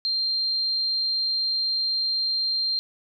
sine tone, 4176 Hz, C8, 4 cents flat, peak -22 dBFS, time 0.05-2.79 s, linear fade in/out 0 ms, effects none

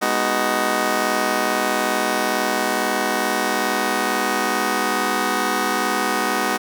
10% pulse chord, G# minor seventh, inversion none, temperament just, 207.7 / 249.2 / 311.5 / 373.8 Hz, G#3 / B3 / D#4 / F#4, 0 / +16 / +2 / +18 cents, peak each -17 dBFS, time 0.01-6.58 s, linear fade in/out 20 ms, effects none

